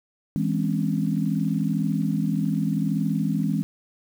sine tone cluster, 162.4 / 204.2 / 257.4 / 278.1 Hz, E3 / G#3 / C4 / C#4, -26 / -29 / -28 / +6 cents, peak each -25 / -25 / -29 / -30 dBFS, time 0.36-3.63 s, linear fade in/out 0 ms, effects 8-bit

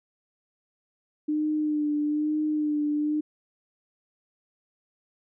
sine tone with vibrato, 301 Hz, D4, 43 cents sharp, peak -23 dBFS, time 1.28-3.21 s, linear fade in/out 10 ms, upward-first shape sine, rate 1.1 Hz, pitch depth 28 cents each way, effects none

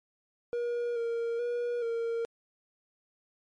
triangle tone with pitch steps, 477.5 / 465.2 / 480.5 / 462.2 Hz, A#4 / A#4 / B4 / A#4, +42 / -4 / -48 / -15 cents, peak -27 dBFS, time 0.53-2.25 s, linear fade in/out 0 ms, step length 430 ms, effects MP3 48 kbps

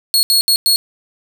sawtooth tone bursts at uneven times, 4332 Hz, C#8, 41 cents flat, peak -7 dBFS, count 4, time 0.14-0.23 / 0.3-0.41 / 0.48-0.56 / 0.66-0.76 s, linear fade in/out 0 ms, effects none

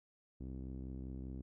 sawtooth tone with low-pass filter, 65.1 Hz, C2, 8 cents flat, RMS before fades -45 dBFS, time 0.4-1.42 s, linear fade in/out 10 ms, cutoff 290 Hz, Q 2, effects none

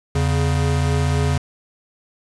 square tone pair together, 83.07 / 139.7 Hz, E2 / C#3, +14 / +14 cents, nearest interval major sixth, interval 900 cents, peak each -20 dBFS, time 0.15-1.38 s, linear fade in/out 5 ms, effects resampled to 24000 Hz + 7-bit

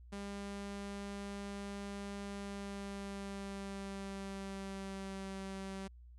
sawtooth tone with pitch glide, 200.3 to 193.25 Hz, G3 to G3, +38 to -24 cents, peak -38 dBFS, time 0.12-5.88 s, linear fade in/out 10 ms, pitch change -62 cents, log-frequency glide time 2.27-5.34 s, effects added 60 Hz sine -53 dBFS peak until 6.18 s + resampled to 24000 Hz

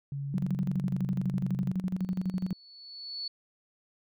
sine tone with pitch glide, 140 to 134.37 Hz, C#3 to C3, +18 to +46 cents, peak -32 dBFS, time 0.12-1.72 s, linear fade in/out 2 ms, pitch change -72 cents, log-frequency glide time 0.81-0.88 s
sine tone with tremolo, 185 Hz, F#3, in tune, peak -26 dBFS, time 0.34-2.53 s, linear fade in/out 2 ms, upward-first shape square, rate 12 Hz, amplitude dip 75%
sine tone with exponential growth, 4432 Hz, C#8, 1 cent flat, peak -32 dBFS, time 1.99-3.28 s, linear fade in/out 5 ms, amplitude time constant 280 ms
effects none

